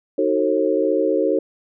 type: chord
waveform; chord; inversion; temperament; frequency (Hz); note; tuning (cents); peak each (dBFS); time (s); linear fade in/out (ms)
sine; D# diminished seventh; none; just; 311.1 / 373.4 / 448 / 537.6; D#4 / F#4 / A4 / C5; 0 / +16 / +31 / +47; -22 / -22 / -21 / -21; 0.18-1.39; 5
effects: none